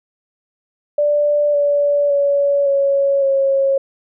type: tone with pitch steps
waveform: sine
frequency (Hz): 587.3 / 576.5 / 566 / 555.6 / 545.4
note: D5 / D5 / C#5 / C#5 / C#5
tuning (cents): 0 / -32 / +36 / +4 / -28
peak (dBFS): -12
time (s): 0.98-3.78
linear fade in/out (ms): 5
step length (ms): 560
effects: none